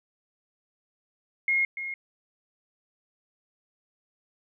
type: tone with echo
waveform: sine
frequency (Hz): 2149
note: C7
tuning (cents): +46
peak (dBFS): -21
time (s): 1.48-1.65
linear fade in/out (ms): 2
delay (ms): 290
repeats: 1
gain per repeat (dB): -10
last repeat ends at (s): 1.94
effects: none